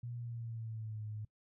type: tone with pitch glide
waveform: sine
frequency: 120 to 106.91 Hz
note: B2 to A2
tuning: -49 to -49 cents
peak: -40 dBFS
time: 0.03-1.25 s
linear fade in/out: 5 ms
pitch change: -200 cents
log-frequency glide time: 0.16-1.04 s
effects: noise-tail reverb RT60 0.1 s tail -22 dB re dry